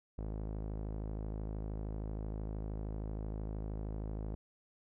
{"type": "tone with low-pass filter", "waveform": "sawtooth", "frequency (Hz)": 53, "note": "G#1", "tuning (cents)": 36, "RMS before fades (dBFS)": -40, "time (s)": [0.18, 4.35], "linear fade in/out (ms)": 0, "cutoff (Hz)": 610, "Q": 0.86, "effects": []}